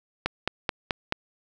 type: click train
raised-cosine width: 0.3 ms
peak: -8 dBFS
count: 5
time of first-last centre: 0.26-1.124 s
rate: 4.63 Hz
effects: none